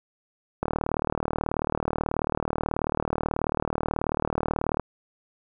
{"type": "click train", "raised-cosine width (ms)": 1, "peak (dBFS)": -11, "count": 161, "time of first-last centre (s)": [0.63, 4.797], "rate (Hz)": 38.4, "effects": []}